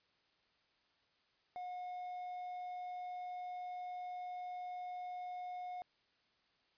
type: tone with quantisation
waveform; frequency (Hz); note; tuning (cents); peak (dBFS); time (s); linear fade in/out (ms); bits
triangle; 723; F#5; -40; -40; 1.56-5.82; 0; 11
effects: white hiss -75 dBFS RMS until 6.77 s + resampled to 11025 Hz